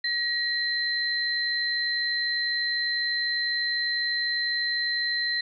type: tone pair together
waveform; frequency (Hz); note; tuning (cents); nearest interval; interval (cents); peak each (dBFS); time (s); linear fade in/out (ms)
sine; 1902 / 4086; A#6 / C8; +34 / -42; octave + minor second; 1324; -27; 0.04-5.41; 5
effects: none